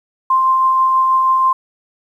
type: tone with tremolo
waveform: sine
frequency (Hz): 1048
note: C6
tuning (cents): +2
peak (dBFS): -9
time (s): 0.3-1.53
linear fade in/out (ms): 5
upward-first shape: triangle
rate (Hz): 6.2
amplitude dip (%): 25
effects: 8-bit